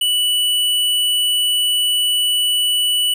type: tone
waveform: square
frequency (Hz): 2960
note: F#7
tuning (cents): 0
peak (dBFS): -15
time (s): 0.01-3.14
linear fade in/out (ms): 5
effects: none